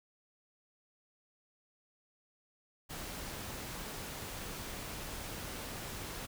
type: noise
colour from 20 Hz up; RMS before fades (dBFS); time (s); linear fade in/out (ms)
pink; -43; 2.89-6.27; 20
effects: none